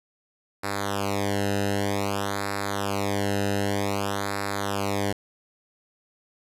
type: tone with flanger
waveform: sawtooth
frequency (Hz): 100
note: G2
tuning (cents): +35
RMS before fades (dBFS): -27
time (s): 0.63-5.13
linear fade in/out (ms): 10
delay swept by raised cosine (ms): 0.32 to 0.89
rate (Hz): 0.53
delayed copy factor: -0.9
effects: resampled to 32000 Hz + 8-bit